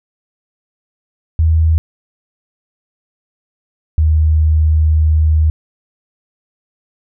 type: tone pair in turn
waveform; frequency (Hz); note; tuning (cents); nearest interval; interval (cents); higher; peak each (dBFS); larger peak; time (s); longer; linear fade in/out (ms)
sine; 80.2 / 77.96; E2 / D#2; -47 / +4; unison; 49; first; -8; neither; 1.39-1.78 / 3.98-5.5; second; 0
effects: none